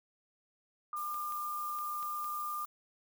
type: tone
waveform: sine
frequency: 1202 Hz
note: D6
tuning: 40 cents sharp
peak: -35 dBFS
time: 0.93-2.65 s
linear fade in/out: 2 ms
type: noise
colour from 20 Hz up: violet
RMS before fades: -47 dBFS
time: 0.96-2.66 s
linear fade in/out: 10 ms
type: clicks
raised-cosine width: 0.2 ms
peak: -35 dBFS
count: 5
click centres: 1.143 / 1.322 / 1.788 / 2.028 / 2.244 s
effects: none